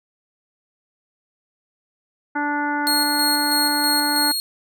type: harmonic tone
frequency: 292.2 Hz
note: D4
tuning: 9 cents flat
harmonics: 1 / 2 / 3 / 4 / 5 / 6 / 7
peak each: -25 / -36 / -24 / -36 / -25 / -36 / -36 dBFS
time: 2.35-4.32 s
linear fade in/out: 10 ms
type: tone with tremolo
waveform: sawtooth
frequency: 4292 Hz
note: C8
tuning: 43 cents sharp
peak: -15 dBFS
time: 2.87-4.4 s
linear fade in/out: 0 ms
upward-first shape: square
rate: 3.1 Hz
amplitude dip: 35%
effects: none